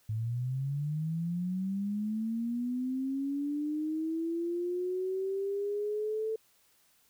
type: linear sweep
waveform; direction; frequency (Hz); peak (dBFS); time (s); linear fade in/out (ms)
sine; up; 106.7 to 443.8; -30; 0.09-6.36; 5
effects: white hiss -67 dBFS RMS until 7.09 s